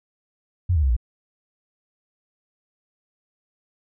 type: tone with pitch steps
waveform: sine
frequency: 89.2 / 77.21 / 66.82 / 57.84 Hz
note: F2 / D#2 / C2 / A#1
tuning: +37 / -13 / +37 / -13 cents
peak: -16 dBFS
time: 0.69-0.966 s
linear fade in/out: 10 ms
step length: 69 ms
effects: none